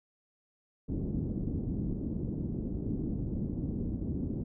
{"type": "low-pass noise", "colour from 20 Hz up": "white", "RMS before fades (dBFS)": -34, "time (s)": [0.88, 4.44], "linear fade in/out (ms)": 10, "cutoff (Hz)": 290, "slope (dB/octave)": 24, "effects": []}